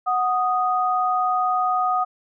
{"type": "tone pair together", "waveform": "sine", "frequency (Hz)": [738, 1242.3], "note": ["F#5", "D#6"], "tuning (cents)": [-5, -3], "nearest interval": "major sixth", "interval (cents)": 902, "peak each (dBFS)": -21, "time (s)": [0.06, 2.05], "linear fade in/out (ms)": 20, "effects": []}